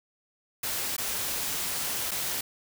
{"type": "noise with dropouts", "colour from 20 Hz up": "white", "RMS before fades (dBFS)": -31, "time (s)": [0.63, 2.41], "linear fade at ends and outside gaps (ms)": 5, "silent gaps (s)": [[0.966, 0.98], [2.11, 2.115]], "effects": []}